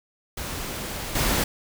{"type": "noise with level steps", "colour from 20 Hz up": "pink", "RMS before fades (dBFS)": [-32, -23], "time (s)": [0.37, 1.44], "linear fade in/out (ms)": 5, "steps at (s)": 1.15, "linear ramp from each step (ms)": 5, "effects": []}